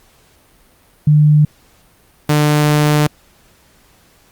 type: tone pair in turn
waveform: sine / sawtooth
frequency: 150 / 149.42 Hz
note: D3 / D3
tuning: +37 / +30 cents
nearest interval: unison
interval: 7 cents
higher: first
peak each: -6 dBFS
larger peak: neither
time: 1.07-1.45 / 2.29-3.07 s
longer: second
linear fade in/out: 5 ms
effects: pink hiss -51 dBFS RMS until 4.31 s + Opus 48 kbps